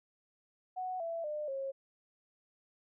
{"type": "tone with pitch steps", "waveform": "sine", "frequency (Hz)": [740, 666.9, 601.1, 541.7], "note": ["F#5", "E5", "D5", "C#5"], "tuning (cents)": [0, 20, 40, -40], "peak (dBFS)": -35, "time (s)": [0.76, 1.72], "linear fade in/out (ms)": 20, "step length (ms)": 240, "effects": []}